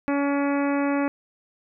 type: harmonic tone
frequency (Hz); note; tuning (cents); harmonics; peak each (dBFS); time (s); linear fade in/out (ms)
282.6; C#4; +34; 1 / 2 / 3 / 4 / 5 / 6 / 7 / 8 / 9; -22 / -28 / -32 / -34 / -36 / -38 / -39 / -40 / -41; 0.08-1.08; 0
effects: none